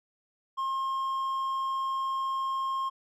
sine tone with hard clipping, 1069 Hz, C6, 37 cents sharp, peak -29 dBFS, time 0.57-2.9 s, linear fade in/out 20 ms, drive 3 dB, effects none

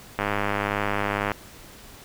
click train, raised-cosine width 0.5 ms, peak -9 dBFS, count 116, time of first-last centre 0.19-1.317 s, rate 102 Hz, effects pink hiss -46 dBFS RMS until 2.04 s

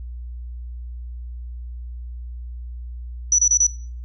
sine tone bursts, 5920 Hz, F#8, in tune, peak -12 dBFS, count 4, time 3.32-3.667 s, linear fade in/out 2 ms, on 65 ms, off 29 ms, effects noise-tail reverb RT60 0.4 s tail -19 dB re dry + added 60 Hz sine -30 dBFS peak until 4.04 s

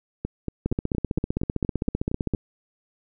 two click trains, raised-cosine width 3 ms, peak -11 / -14 dBFS, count 27 / 10, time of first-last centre 0.66-2.337 / 0.25-2.348 s, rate 15.5 / 4.29 Hz, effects none

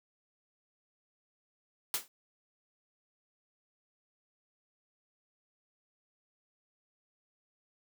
white noise with exponential decay, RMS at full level -28 dBFS, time 1.94-2.08 s, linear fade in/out 1 ms, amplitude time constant 30 ms, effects high-pass 200 Hz 12 dB/octave

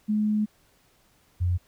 sine tone pair in turn, 212.1 / 89 Hz, G#3 / F2, +37 / +33 cents, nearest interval octave + minor third, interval 1504 cents, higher first, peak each -21 dBFS, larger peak neither, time 0.08-0.46 / 1.4-1.58 s, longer first, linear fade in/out 20 ms, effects pink hiss -63 dBFS RMS until 1.67 s

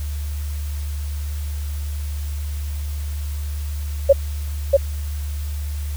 sine tone with echo, 554.4 Hz, C#5, in tune, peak -6 dBFS, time 4.09-4.13 s, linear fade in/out 10 ms, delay 640 ms, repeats 1, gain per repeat -2 dB, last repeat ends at 4.77 s, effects added 73 Hz sine -23 dBFS peak until 5.96 s + white hiss -41 dBFS RMS until 5.96 s

